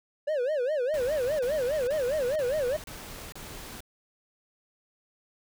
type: tone with vibrato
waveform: triangle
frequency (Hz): 550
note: C#5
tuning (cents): -14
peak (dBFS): -23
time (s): 0.27-2.77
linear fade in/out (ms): 10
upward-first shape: sine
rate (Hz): 4.9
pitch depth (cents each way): 230
type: noise bursts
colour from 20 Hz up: pink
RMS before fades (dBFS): -42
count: 6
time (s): 0.94-3.805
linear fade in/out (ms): 0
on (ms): 450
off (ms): 33
effects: none